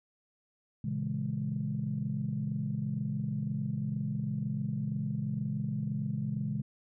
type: chord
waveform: sine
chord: A# half-diminished seventh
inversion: none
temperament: equal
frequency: 116.54 / 138.59 / 164.81 / 207.7 Hz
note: A#2 / C#3 / E3 / G#3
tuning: 0 / 0 / 0 / 0 cents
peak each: -38 / -34 / -38 / -35 dBFS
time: 0.84-6.62 s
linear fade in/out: 5 ms
effects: tanh soft clip ceiling -21 dBFS